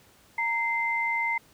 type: tone pair together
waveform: sine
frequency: 926.5 / 2080 Hz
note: A#5 / C7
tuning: -11 / -11 cents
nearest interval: octave + major second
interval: 1400 cents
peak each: -29 / -26 dBFS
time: 0.38-1.38 s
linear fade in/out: 5 ms
effects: pink hiss -58 dBFS RMS until 1.53 s + high-pass 60 Hz 12 dB/octave